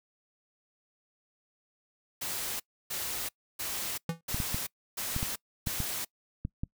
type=noise bursts; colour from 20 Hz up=white; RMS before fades=-35 dBFS; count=6; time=2.21-6.05 s; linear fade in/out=10 ms; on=390 ms; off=300 ms
type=tone with exponential decay; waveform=square; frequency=166 Hz; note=E3; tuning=12 cents sharp; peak=-26 dBFS; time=4.09-4.21 s; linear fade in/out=2 ms; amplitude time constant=24 ms
type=clicks; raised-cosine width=5 ms; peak=-20 dBFS; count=9; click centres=4.345 / 4.402 / 4.545 / 5.164 / 5.229 / 5.672 / 5.803 / 6.451 / 6.635 s
effects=noise-tail reverb RT60 0.1 s tail -24 dB re dry